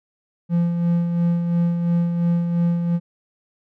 triangle tone with tremolo, 171.5 Hz, F3, 31 cents flat, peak -13 dBFS, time 0.49-3 s, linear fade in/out 50 ms, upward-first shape sine, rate 2.9 Hz, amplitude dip 45%, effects none

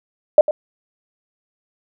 sine tone with echo, 605 Hz, D#5, 49 cents flat, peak -3 dBFS, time 0.38-0.41 s, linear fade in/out 2 ms, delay 100 ms, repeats 1, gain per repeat -14 dB, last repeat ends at 0.51 s, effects none

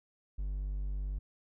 triangle tone, 49 Hz, G1, in tune, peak -31 dBFS, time 0.38-1.19 s, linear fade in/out 10 ms, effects none

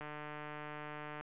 click train, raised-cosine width 0.5 ms, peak -30 dBFS, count 181, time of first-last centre 0.01-1.21 s, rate 150 Hz, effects resampled to 8000 Hz

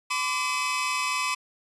sawtooth tone cluster, 1018 / 1160 / 2557 Hz, C6 / D6 / D#7, -48 / -22 / +47 cents, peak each -26 dBFS, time 0.1-1.35 s, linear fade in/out 10 ms, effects resampled to 22050 Hz

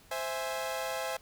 sawtooth chord, C augmented, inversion none, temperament equal, 523.3 / 659.3 / 830.6 Hz, C5 / E5 / G#5, 0 / 0 / 0 cents, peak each -33 / -33 / -35 dBFS, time 0.11-1.17 s, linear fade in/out 5 ms, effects pink hiss -59 dBFS RMS until 1.21 s

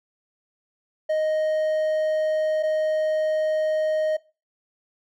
triangle tone pair in turn, 622.3 / 622.3 Hz, D#5 / D#5, 0 / 0 cents, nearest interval unison, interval 0 cents, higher neither, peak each -18 dBFS, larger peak neither, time 1.09-2.63 / 2.63-4.17 s, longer neither, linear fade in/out 10 ms, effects noise-tail reverb RT60 0.3 s tail -20 dB re dry

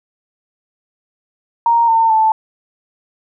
sine tone with pitch steps, 932.3 / 905.2 / 879 Hz, A#5 / A5 / A5, 0 / +49 / -2 cents, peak -9 dBFS, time 1.66-2.32 s, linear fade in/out 2 ms, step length 220 ms, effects none

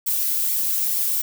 violet noise with flanger, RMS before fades -22 dBFS, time 0.06-1.22 s, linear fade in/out 10 ms, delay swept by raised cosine 0.89 to 3.09 ms, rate 2.2 Hz, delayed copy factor +0.55, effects none

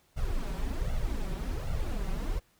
brown noise with flanger, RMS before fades -31 dBFS, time 0.16-2.4 s, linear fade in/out 20 ms, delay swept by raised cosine 1.4 to 5.3 ms, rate 1.3 Hz, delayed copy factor +0.75, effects pink hiss -67 dBFS RMS until 2.59 s

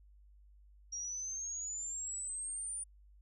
sine exponential sweep, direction up, 5640 to 9390 Hz, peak -38 dBFS, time 0.92-2.84 s, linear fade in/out 10 ms, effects added 50 Hz sine -58 dBFS peak until 3.21 s

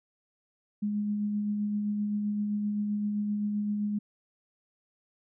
sine tone with tremolo, 207.7 Hz, G#3, in tune, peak -26 dBFS, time 0.82-3.99 s, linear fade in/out 10 ms, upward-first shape sine, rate 7.7 Hz, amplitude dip 25%, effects none

